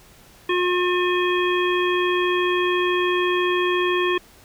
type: harmonic tone with a mistuned harmonic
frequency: 358.6 Hz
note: F4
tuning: 46 cents sharp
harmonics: 1 / 3 / 5 / 7 / 9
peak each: -20 / -25 / -27 / -28 / -30 dBFS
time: 0.49-4.18 s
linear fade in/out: 5 ms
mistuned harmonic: 9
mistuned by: +22 cents
effects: pink hiss -50 dBFS RMS until 4.44 s